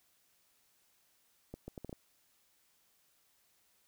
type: accelerating click train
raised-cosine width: 2 ms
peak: -30 dBFS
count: 6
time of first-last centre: 1.54-1.928 s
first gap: 140 ms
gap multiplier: 0.7
effects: white hiss -72 dBFS RMS until 3.87 s